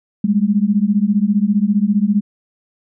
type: beating tone pair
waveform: sine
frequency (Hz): 198.1 / 213.1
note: G3 / G#3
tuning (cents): +18 / +45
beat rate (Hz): 15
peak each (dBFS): -15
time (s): 0.24-2.21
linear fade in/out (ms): 5
effects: none